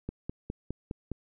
click train, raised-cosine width 3 ms, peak -21 dBFS, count 6, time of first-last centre 0.09-1.117 s, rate 4.87 Hz, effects none

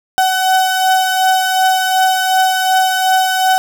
35% pulse beating tone pair, 752 / 754.7 Hz, F#5 / F#5, +28 / +34 cents, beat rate 2.7 Hz, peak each -10 / -17 dBFS, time 0.18-3.58 s, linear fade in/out 0 ms, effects none

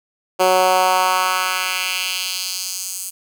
10% pulse tone with high-pass filter sweep, 185 Hz, F#3, in tune, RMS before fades -19 dBFS, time 0.39-3.11 s, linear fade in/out 20 ms, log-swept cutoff 460 to 8600 Hz, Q 1.6, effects none

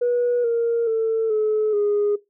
sine tone with pitch steps, 485.1 / 465.9 / 447.4 / 429.7 / 412.7 Hz, B4 / A#4 / A4 / A4 / G#4, -31 / -1 / +29 / -41 / -11 cents, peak -16 dBFS, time 0.01-2.16 s, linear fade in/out 10 ms, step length 430 ms, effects noise-tail reverb RT60 0.2 s tail -19 dB re dry + tanh soft clip ceiling -14 dBFS

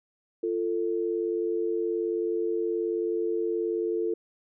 sine tone pair together, 345.6 / 444.4 Hz, F4 / A4, -18 / +17 cents, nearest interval major third, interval 435 cents, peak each -28 dBFS, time 0.43-4.14 s, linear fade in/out 5 ms, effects none

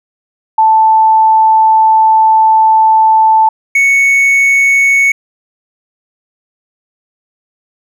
sine / triangle tone pair in turn, 880 / 2217 Hz, A5 / C#7, 0 / 0 cents, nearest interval octave + major third, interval 1600 cents, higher second, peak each -4 dBFS, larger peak neither, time 0.58-3.49 / 3.75-5.12 s, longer first, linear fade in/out 5 ms, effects none

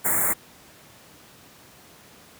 white band-stop noise, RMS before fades -22 dBFS, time 0.04-0.34 s, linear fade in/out 20 ms, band 2200 to 7100 Hz, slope 96 dB/octave, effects pink hiss -50 dBFS RMS until 2.39 s + high-pass 100 Hz 12 dB/octave

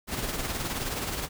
pink noise with tremolo, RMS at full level -30 dBFS, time 0.07-1.29 s, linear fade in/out 50 ms, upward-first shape sine, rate 19 Hz, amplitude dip 45%, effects none

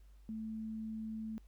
sine tone, 220 Hz, A3, in tune, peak -39 dBFS, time 0.29-1.38 s, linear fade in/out 0 ms, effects added 50 Hz sine -56 dBFS peak until 1.47 s + pink hiss -75 dBFS RMS until 1.47 s

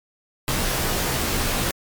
pink noise with comb filter, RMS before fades -23 dBFS, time 0.48-1.71 s, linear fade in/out 0 ms, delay 19 ms, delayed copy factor -0.75, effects MP3 96 kbps

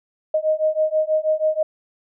sine beating tone pair, 620 / 626.2 Hz, D#5 / D#5, -6 / +11 cents, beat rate 6.2 Hz, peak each -20 dBFS, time 0.34-1.63 s, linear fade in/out 5 ms, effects none

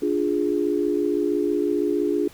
sine chord, D diminished, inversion none, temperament equal, 293.7 / 349.2 / 415.3 Hz, D4 / F4 / Ab4, 0 / 0 / 0 cents, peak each -24 dBFS, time 0.02-2.28 s, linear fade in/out 5 ms, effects pink hiss -49 dBFS RMS until 2.33 s

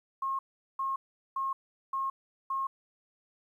sine tone bursts, 1078 Hz, C#6, 49 cents flat, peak -29 dBFS, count 5, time 0.22-2.67 s, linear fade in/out 5 ms, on 170 ms, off 400 ms, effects 11-bit

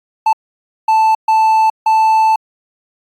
triangle tone bursts at uneven times, 880 Hz, A5, in tune, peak -6 dBFS, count 4, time 0.26-0.33 / 0.88-1.15 / 1.28-1.7 / 1.86-2.36 s, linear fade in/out 5 ms, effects AAC 64 kbps

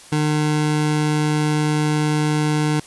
25% pulse tone, 151.5 Hz, D#3, 46 cents flat, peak -13 dBFS, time 0.12-2.8 s, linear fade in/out 5 ms, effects white hiss -43 dBFS RMS until 2.86 s + resampled to 24000 Hz

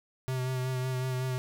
square tone with vibrato, 128.7 Hz, C3, 28 cents flat, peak -30 dBFS, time 0.28-1.38 s, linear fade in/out 0 ms, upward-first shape sine, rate 5.4 Hz, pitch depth 23 cents each way, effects none

